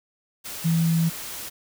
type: tone in noise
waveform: sine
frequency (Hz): 164.81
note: E3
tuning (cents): 0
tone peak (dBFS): -18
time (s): 0.64-1.1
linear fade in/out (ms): 20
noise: white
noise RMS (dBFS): -35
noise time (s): 0.44-1.5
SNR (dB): +14
effects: none